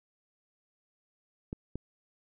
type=clicks; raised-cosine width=3 ms; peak=-23 dBFS; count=2; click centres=1.529 / 1.756 s; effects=none